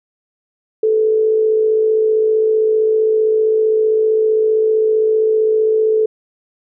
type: tone with amplitude modulation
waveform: sine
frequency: 436.6 Hz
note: A4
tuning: 13 cents flat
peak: -9 dBFS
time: 0.83-6.06 s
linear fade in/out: 5 ms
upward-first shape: sine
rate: 55.4 Hz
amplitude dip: 40%
effects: none